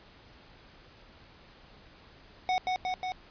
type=tone with echo; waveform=square; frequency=740 Hz; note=F#5; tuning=in tune; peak=-26 dBFS; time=2.49-2.58 s; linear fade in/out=0 ms; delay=180 ms; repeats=3; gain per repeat=-2 dB; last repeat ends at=3.12 s; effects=pink hiss -55 dBFS RMS until 3.3 s + resampled to 11025 Hz